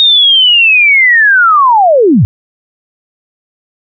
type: linear sweep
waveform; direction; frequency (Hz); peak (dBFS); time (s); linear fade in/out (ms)
sine; down; 3729 to 84.1; -3; 0-2.25; 0
effects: none